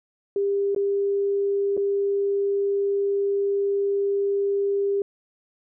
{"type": "tone with dropouts", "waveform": "sine", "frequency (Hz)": 399.4, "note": "G4", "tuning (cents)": 32, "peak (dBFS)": -20, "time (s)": [0.36, 5.02], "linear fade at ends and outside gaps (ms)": 2, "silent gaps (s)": [[0.748, 0.762], [1.768, 1.775]], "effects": []}